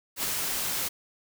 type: noise with ADSR envelope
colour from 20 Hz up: white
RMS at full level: -28 dBFS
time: 0.16-0.89 s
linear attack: 72 ms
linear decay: 20 ms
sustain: -2 dB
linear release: 16 ms
effects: none